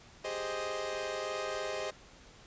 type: chord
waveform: sawtooth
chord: Ab major seventh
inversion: third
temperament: equal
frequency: 392 / 415.3 / 523.3 / 622.3 Hz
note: G4 / Ab4 / C5 / Eb5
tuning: 0 / 0 / 0 / 0 cents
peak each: -39 / -38 / -36 / -34 dBFS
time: 0.24-1.91 s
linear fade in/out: 10 ms
effects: pink hiss -56 dBFS RMS until 2.46 s + resampled to 16000 Hz